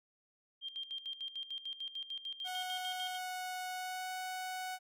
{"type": "tone with tremolo", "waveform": "sine", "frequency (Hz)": 3186, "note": "G7", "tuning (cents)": 27, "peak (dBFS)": -38, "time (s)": [0.61, 3.19], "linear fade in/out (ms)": 50, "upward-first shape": "square", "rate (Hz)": 6.7, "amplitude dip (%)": 75}
{"type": "tone with pitch glide", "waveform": "sawtooth", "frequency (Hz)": [736, 742], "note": ["F#5", "F#5"], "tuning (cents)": [-9, 5], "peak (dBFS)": -35, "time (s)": [2.44, 4.79], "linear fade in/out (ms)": 50, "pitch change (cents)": 14, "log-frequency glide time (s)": [3.7, 4.11]}
{"effects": []}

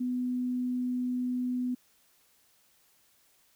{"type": "tone", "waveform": "sine", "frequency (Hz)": 249.5, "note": "B3", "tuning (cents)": 18, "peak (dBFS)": -28, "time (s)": [0, 1.75], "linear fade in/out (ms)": 10, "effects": ["white hiss -66 dBFS RMS until 3.55 s"]}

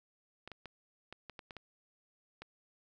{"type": "clicks", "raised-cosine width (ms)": 0.3, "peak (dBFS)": -30, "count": 9, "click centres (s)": [0.476, 0.517, 0.657, 1.126, 1.297, 1.392, 1.508, 1.567, 2.42], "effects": []}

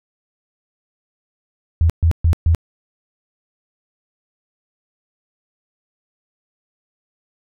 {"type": "tone bursts", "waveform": "sine", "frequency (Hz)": 82.41, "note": "E2", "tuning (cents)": 0, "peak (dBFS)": -10, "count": 4, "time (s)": [1.81, 2.548], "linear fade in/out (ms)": 0, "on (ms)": 87, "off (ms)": 130, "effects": []}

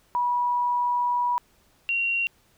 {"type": "tone pair in turn", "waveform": "sine", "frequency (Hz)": [973, 2752], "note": ["B5", "F7"], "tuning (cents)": [-26, -26], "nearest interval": "octave + tritone", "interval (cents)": 1800, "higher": "second", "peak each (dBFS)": [-21, -22], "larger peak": "first", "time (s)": [[0.15, 1.38], [1.89, 2.27]], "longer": "first", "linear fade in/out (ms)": 0, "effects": ["pink hiss -62 dBFS RMS until 2.57 s"]}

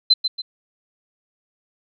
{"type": "tone with echo", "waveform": "sine", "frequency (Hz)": 4074, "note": "C8", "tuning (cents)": -47, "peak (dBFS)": -9, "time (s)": [0.1, 0.14], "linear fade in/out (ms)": 10, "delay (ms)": 140, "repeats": 2, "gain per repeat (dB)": -8, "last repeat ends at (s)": 0.42, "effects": []}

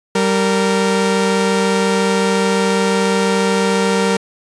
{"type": "tone pair together", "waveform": "sawtooth", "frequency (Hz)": [193.92, 462], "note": ["G3", "A#4"], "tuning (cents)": [-18, -16], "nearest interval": "octave + minor third", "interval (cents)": 1502, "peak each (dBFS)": -12, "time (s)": [0.15, 4.17], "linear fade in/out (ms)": 5, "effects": ["resampled to 22050 Hz"]}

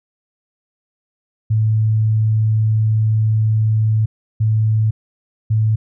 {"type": "tone bursts at uneven times", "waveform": "sine", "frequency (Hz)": 109.3, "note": "A2", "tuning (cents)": -11, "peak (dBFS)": -12, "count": 3, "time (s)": [[1.5, 4.06], [4.4, 4.91], [5.5, 5.76]], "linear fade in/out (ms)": 10, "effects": []}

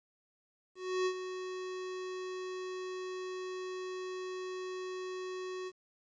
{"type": "tone with ADSR envelope", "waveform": "square", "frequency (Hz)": 370, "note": "F#4", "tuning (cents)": 0, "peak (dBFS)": -29, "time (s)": [0.75, 5.72], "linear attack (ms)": 310, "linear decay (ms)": 71, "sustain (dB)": -10, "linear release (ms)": 47, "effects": ["resampled to 16000 Hz", "11-bit"]}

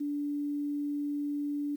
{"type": "tone with quantisation", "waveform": "sine", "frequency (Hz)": 290, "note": "D4", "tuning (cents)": -22, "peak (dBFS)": -30, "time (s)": [0, 1.76], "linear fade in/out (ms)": 10, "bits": 10, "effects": []}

